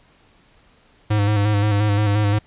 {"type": "tone with vibrato", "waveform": "square", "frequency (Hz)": 103.83, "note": "G#2", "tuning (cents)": 0, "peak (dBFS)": -16, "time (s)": [1.1, 2.39], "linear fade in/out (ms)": 10, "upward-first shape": "square", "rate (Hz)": 5.7, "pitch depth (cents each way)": 36, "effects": ["pink hiss -55 dBFS RMS until 2.46 s", "resampled to 8000 Hz"]}